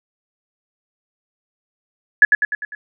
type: tone with echo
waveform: sine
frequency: 1700 Hz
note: G#6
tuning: 40 cents sharp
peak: -4 dBFS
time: 2.22-2.25 s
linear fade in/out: 2 ms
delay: 100 ms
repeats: 5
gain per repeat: -5 dB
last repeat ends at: 2.75 s
effects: none